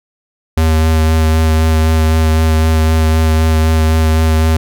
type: tone with vibrato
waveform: square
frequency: 79.6 Hz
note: D#2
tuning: 40 cents sharp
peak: -9 dBFS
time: 0.57-4.57 s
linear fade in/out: 5 ms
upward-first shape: sine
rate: 3.9 Hz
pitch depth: 15 cents each way
effects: none